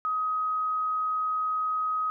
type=tone; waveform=sine; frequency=1261 Hz; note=D#6; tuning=23 cents sharp; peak=-25 dBFS; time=0.05-2.1 s; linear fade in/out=0 ms; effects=none